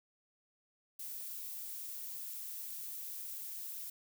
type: noise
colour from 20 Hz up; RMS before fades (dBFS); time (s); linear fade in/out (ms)
violet; -44; 0.99-3.9; 5
effects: none